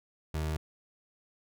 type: tone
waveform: 30% pulse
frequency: 77.78 Hz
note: D#2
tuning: in tune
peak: -28 dBFS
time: 0.34-0.57 s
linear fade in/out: 5 ms
effects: none